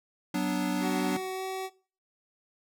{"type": "chord", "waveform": "square", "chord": "B minor", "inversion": "second", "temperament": "equal with one note detuned", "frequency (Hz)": [187.47, 246.9, 293.7], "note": ["F#3", "B3", "D4"], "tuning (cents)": [23, 0, 0], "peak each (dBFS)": [-32, -34, -31], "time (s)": [0.34, 1.17], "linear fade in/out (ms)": 5}
{"type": "tone with pitch glide", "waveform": "25% pulse", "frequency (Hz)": [375.5, 379], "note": ["F#4", "F#4"], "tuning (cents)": [26, 42], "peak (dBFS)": -29, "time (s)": [0.8, 1.7], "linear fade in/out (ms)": 50, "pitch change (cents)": 16, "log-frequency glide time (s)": [1.32, 1.43]}
{"effects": ["noise-tail reverb RT60 0.4 s tail -20 dB re dry"]}